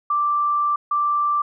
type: tone pair in turn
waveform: sine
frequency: 1174.7 / 1174.7 Hz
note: D6 / D6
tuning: 0 / 0 cents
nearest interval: unison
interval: 0 cents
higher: neither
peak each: -17 dBFS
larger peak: neither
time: 0.1-0.76 / 0.91-1.42 s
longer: first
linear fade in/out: 5 ms
effects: none